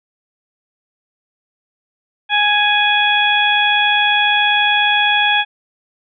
harmonic tone with a mistuned harmonic, 830.6 Hz, G#5, in tune, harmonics 1 / 2 / 3 / 4, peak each -17 / -17 / -17 / -17 dBFS, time 2.29-5.45 s, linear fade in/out 50 ms, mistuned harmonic 4, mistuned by +18 cents, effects none

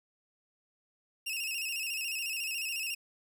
sawtooth tone with vibrato, 2677 Hz, E7, 26 cents sharp, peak -30 dBFS, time 1.26-2.95 s, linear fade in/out 10 ms, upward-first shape square, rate 14 Hz, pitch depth 64 cents each way, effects none

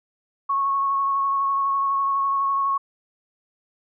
sine tone with vibrato, 1101 Hz, C#6, 12 cents flat, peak -19 dBFS, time 0.49-2.78 s, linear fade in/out 10 ms, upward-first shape sine, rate 12 Hz, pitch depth 15 cents each way, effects none

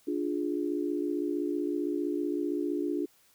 sine chord, D diminished, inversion none, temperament equal, 293.7 / 349.2 / 415.3 Hz, D4 / F4 / Ab4, 0 / 0 / 0 cents, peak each -31 / -32 / -36 dBFS, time 0.07-3.06 s, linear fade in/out 10 ms, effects white hiss -64 dBFS RMS until 3.34 s

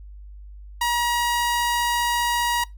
sawtooth tone, 955 Hz, A#5, 42 cents sharp, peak -16 dBFS, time 0.81-2.64 s, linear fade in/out 5 ms, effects noise-tail reverb RT60 0.2 s tail -22 dB re dry + added 50 Hz sine -38 dBFS peak until 2.77 s

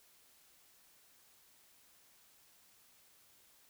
silence, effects white hiss -66 dBFS RMS until 3.69 s

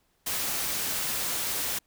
white noise, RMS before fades -30 dBFS, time 0.26-1.79 s, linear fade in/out 10 ms, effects pink hiss -70 dBFS RMS until 1.86 s

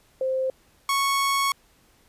sine / sawtooth tone pair in turn, 523.3 / 1105.9 Hz, C5 / C#6, 0 / -4 cents, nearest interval octave + minor second, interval 1296 cents, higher second, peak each -22 / -17 dBFS, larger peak second, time 0.21-0.5 / 0.89-1.52 s, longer second, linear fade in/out 2 ms, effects pink hiss -60 dBFS RMS until 2.08 s + resampled to 32000 Hz

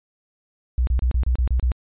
sine tone bursts, 61.74 Hz, B1, in tune, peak -16 dBFS, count 8, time 0.78-1.718 s, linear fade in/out 0 ms, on 91 ms, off 30 ms, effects resampled to 8000 Hz

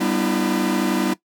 45% pulse tone cluster, 195.5 / 245.5 / 304.2 / 337 Hz, G3 / B3 / D#4 / E4, -4 / -10 / -39 / +38 cents, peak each -24 dBFS, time 0-1.14 s, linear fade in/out 10 ms, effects noise-tail reverb RT60 0.1 s tail -17 dB re dry

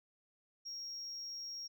sine tone, 5588 Hz, F8, in tune, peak -40 dBFS, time 0.65-1.68 s, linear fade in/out 20 ms, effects tanh soft clip ceiling -40 dBFS

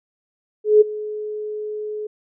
sine tone with ADSR envelope, 424.5 Hz, G#4, 38 cents sharp, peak -6 dBFS, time 0.64-2.07 s, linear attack 170 ms, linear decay 16 ms, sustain -19 dB, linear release 6 ms, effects none

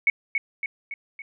sine tone with echo, 2217 Hz, C#7, in tune, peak -15 dBFS, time 0.07-0.1 s, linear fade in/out 2 ms, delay 280 ms, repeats 4, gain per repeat -5 dB, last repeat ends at 1.22 s, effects none

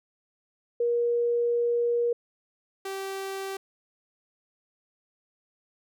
sine / sawtooth tone pair in turn, 475 / 388 Hz, A#4 / G4, +33 / -18 cents, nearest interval major third, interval 351 cents, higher first, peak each -22 / -28 dBFS, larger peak first, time 0.8-2.13 / 2.85-3.57 s, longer first, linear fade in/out 5 ms, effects none

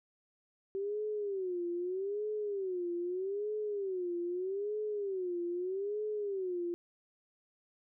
sine tone with vibrato, 384.1 Hz, G4, 35 cents flat, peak -33 dBFS, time 0.75-6.74 s, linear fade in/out 0 ms, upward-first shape sine, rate 0.8 Hz, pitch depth 180 cents each way, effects none

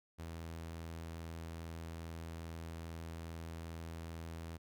sawtooth tone, 82.41 Hz, E2, in tune, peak -40 dBFS, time 0.18-4.58 s, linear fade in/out 20 ms, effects none

